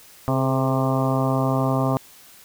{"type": "harmonic tone with a mistuned harmonic", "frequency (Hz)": 132.1, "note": "C3", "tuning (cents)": 17, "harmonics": [1, 2, 3, 4, 5, 6, 7, 8, 9], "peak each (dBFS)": [-22, -24, -31, -29, -27, -31, -33, -30, -32], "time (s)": [0.28, 1.97], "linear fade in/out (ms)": 0, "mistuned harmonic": 3, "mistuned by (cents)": 63, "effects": ["white hiss -48 dBFS RMS until 2.44 s"]}